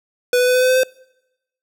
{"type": "tone with pitch steps", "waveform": "square", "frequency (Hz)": [493.9, 497.6, 501.4, 505.2, 509, 512.8, 516.7], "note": ["B4", "B4", "B4", "B4", "C5", "C5", "C5"], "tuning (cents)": [0, 13, 26, 39, -48, -35, -22], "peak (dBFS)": -13, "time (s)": [0.33, 0.834], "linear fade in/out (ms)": 2, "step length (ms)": 72, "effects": ["noise-tail reverb RT60 0.9 s tail -25 dB re dry"]}